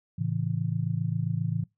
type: chord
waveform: sine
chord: A major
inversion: none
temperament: just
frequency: 110 / 137.5 / 165 Hz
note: A2 / C#3 / E3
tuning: 0 / -14 / +2 cents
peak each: -30 dBFS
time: 0.18-1.64 s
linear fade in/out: 10 ms
effects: noise-tail reverb RT60 0.2 s tail -24 dB re dry